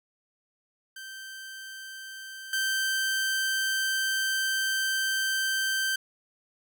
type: tone with level steps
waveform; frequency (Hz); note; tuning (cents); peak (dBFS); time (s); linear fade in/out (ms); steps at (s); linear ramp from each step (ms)
sawtooth; 1558; G6; -11; -36 / -22; 0.96-5.96; 5; 2.53; 2
effects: none